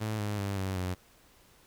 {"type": "tone with pitch steps", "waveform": "sawtooth", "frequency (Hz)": [108.4, 103.86, 99.52, 95.35, 91.36], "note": ["A2", "G#2", "G2", "G2", "F#2"], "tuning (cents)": [-25, 1, 27, -47, -21], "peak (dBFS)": -27, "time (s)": [0, 0.95], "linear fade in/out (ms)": 20, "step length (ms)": 190, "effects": ["pink hiss -61 dBFS RMS until 1.66 s"]}